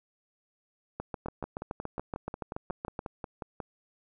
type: two click trains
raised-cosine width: 1 ms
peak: -20 / -22 dBFS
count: 15 / 14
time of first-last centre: 1-2.991 / 1.26-3.602 s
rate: 7.03 / 5.55 Hz
effects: none